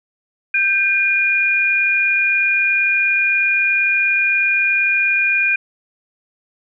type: tone pair together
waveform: sine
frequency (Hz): 1568 / 2431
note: G6 / D#7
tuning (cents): 0 / -41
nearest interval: minor sixth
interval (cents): 759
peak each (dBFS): -20 / -14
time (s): 0.54-5.56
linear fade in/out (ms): 5
effects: none